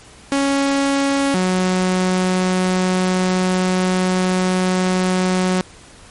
sawtooth tone pair in turn, 277.2 / 184.26 Hz, C#4 / F#3, 0 / -7 cents, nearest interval perfect fifth, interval 707 cents, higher first, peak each -11 dBFS, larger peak neither, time 0.32-1.34 / 1.34-5.61 s, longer second, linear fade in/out 0 ms, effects pink hiss -43 dBFS RMS until 6.1 s + MP3 48 kbps

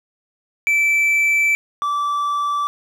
triangle tone pair in turn, 2323 / 1161.5 Hz, D7 / D6, -20 / -20 cents, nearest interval octave, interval 1200 cents, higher first, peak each -12 / -16 dBFS, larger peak first, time 0.67-1.55 / 1.82-2.67 s, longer first, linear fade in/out 0 ms, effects none

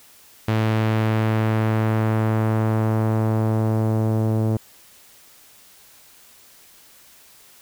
sawtooth tone with low-pass filter sweep, 110 Hz, A2, in tune, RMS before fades -20 dBFS, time 0.48-4.57 s, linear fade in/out 5 ms, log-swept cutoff 3400 to 570 Hz, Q 0.84, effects white hiss -50 dBFS RMS until 7.61 s

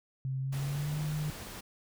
sine tone with pitch glide, 132.5 to 151.33 Hz, C3 to D#3, +22 to -48 cents, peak -31 dBFS, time 0.25-1.3 s, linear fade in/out 0 ms, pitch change +230 cents, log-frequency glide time 0.41-0.98 s
pink noise, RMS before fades -44 dBFS, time 0.52-1.61 s, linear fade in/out 10 ms
effects none

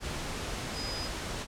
sine tone in noise, 4978 Hz, D#8, in tune, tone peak -37 dBFS, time 0.73-1.1 s, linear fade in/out 50 ms, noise pink, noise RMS -36 dBFS, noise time 0-1.47 s, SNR -4 dB, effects low-pass 8000 Hz 12 dB/octave

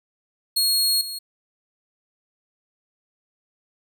sawtooth tone with level steps, 4300 Hz, C8, 47 cents sharp, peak -15 / -27 dBFS, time 0.56-1.19 s, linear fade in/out 10 ms, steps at 1.01 s, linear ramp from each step 2 ms, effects none

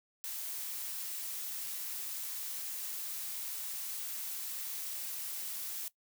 blue noise, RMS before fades -40 dBFS, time 0.24-5.88 s, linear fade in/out 0 ms, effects noise-tail reverb RT60 0.1 s tail -18 dB re dry

